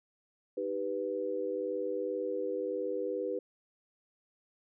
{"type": "chord", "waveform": "sine", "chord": "Eb augmented", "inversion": "none", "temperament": "equal", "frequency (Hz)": [311.1, 392, 493.9], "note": ["Eb4", "G4", "B4"], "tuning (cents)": [0, 0, 0], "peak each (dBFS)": [-40, -36, -34], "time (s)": [0.57, 3.39], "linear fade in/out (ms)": 5, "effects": []}